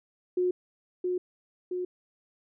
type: tone with echo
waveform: sine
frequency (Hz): 361.9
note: F#4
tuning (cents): -38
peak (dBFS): -23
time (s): 0.37-0.51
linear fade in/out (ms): 5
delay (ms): 670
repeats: 2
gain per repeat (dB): -3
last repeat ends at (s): 1.85
effects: none